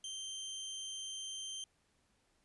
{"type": "tone", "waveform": "25% pulse", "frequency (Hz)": 3136, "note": "G7", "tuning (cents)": 0, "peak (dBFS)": -38, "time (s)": [0.04, 1.64], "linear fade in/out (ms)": 2, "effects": ["pink hiss -75 dBFS RMS until 2.44 s", "resampled to 24000 Hz"]}